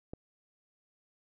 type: click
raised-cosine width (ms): 2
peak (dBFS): -27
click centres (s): 0.135
effects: none